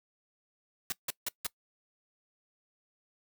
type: noise bursts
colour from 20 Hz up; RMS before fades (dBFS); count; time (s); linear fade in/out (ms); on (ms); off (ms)
white; -33; 4; 0.9-1.468; 2; 22; 160
effects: noise-tail reverb RT60 0.1 s tail -22 dB re dry